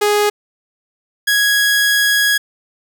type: tone pair in turn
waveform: sawtooth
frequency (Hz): 415.3 / 1661.2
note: G#4 / G#6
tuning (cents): 0 / 0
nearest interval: 2 octaves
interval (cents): 2400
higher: second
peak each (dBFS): -8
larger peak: neither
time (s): 0.01-0.3 / 1.27-2.38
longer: second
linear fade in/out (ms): 10
effects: none